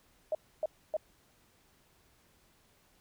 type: tone bursts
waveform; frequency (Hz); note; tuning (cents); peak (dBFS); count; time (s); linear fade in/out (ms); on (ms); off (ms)
sine; 622.3; D#5; 0; -28; 3; 0.32-0.967; 2; 29; 280
effects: pink hiss -67 dBFS RMS until 3 s